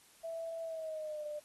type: tone with pitch glide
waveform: sine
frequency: 659.3 to 597.6 Hz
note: E5 to D5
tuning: 0 to +30 cents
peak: -38 dBFS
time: 0.23-1.4 s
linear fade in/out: 20 ms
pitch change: -170 cents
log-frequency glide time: 0.62-1.26 s
effects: white hiss -63 dBFS RMS until 1.44 s + AAC 32 kbps